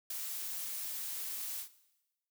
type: noise with ADSR envelope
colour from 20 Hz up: blue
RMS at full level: -37 dBFS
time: 0.1-1.69 s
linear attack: 5 ms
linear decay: 9 ms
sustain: -3 dB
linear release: 98 ms
effects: noise-tail reverb RT60 1.0 s tail -17 dB re dry